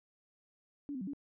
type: tone with pitch steps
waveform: sine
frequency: 286.5 / 256.8 / 190.1 / 283 Hz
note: D4 / C4 / F#3 / C#4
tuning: -43 / -32 / +47 / +36 cents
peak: -37 dBFS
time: 0.89-1.134 s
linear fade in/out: 0 ms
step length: 61 ms
effects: none